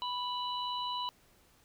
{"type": "harmonic tone", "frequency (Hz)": 987.8, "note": "B5", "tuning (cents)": 0, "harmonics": [1, 3, 4], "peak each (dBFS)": [-35, -40, -41], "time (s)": [0.02, 1.09], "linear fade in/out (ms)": 0, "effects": ["pink hiss -65 dBFS RMS until 1.64 s"]}